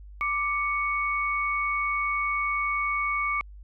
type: tone pair together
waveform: sine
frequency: 1174.7 / 2225 Hz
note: D6 / C#7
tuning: 0 / +6 cents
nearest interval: major seventh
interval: 1106 cents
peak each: -27 dBFS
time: 0.21-3.41 s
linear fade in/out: 0 ms
effects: added 50 Hz sine -42 dBFS peak until 3.63 s